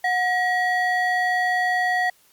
triangle ring-modulated tone, 1318.5 Hz, E6, in tune, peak -14 dBFS, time 0.04-2.1 s, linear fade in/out 5 ms, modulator 589 Hz, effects white hiss -58 dBFS RMS until 2.32 s + Opus 48 kbps

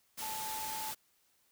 sine tone in noise, 872 Hz, A5, 16 cents flat, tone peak -40 dBFS, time 0.21-0.92 s, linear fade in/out 20 ms, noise white, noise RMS -41 dBFS, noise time 0.17-0.95 s, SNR -2 dB, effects white hiss -72 dBFS RMS until 1.51 s

